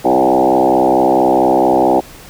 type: tone with frequency modulation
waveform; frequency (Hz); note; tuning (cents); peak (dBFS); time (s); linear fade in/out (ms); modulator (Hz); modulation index
sine; 554.4; C#5; 0; -8; 0.04-2.01; 20; 64.5; 4.5
effects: pink hiss -37 dBFS RMS until 2.29 s